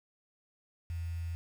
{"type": "tone with quantisation", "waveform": "sine", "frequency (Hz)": 84.1, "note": "E2", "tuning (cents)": 35, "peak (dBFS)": -34, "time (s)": [0.9, 1.35], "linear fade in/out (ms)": 0, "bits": 9, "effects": []}